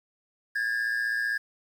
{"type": "tone pair together", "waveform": "triangle", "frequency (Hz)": [1636, 1751.6], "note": ["G#6", "A6"], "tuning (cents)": [-26, -8], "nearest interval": "minor second", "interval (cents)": 118, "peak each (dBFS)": [-25, -30], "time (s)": [0.55, 1.38], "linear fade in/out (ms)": 10, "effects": ["9-bit"]}